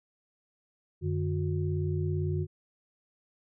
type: tone cluster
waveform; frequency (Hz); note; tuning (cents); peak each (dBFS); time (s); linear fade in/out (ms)
sine; 93.1 / 151 / 362; F#2 / D3 / F#4; +11 / +48 / -38; -30 / -31 / -35; 1.01-2.47; 50
effects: none